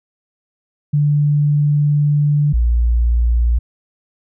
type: tone pair in turn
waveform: sine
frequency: 146.83 / 58.69 Hz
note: D3 / A#1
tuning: 0 / +12 cents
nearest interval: octave + major third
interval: 1588 cents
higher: first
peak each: -11 dBFS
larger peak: neither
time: 0.93-2.53 / 2.53-3.59 s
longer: first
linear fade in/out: 10 ms
effects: none